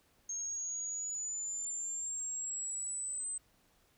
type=exponential sweep; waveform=sine; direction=up; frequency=6470 to 8200 Hz; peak=-36 dBFS; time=0.29-3.38 s; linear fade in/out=5 ms; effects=pink hiss -70 dBFS RMS until 3.97 s